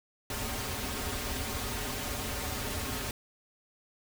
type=noise with comb filter; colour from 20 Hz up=pink; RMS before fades=-35 dBFS; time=0.3-3.11 s; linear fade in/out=2 ms; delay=6 ms; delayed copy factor=-0.95; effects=none